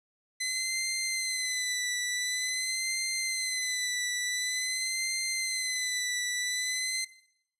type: tone with vibrato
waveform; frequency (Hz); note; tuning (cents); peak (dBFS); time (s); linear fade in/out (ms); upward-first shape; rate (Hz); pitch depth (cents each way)
15% pulse; 2027; B6; +45; -23; 0.4-7.05; 10; sine; 0.47; 50
effects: noise-tail reverb RT60 0.7 s tail -17 dB re dry + resampled to 32000 Hz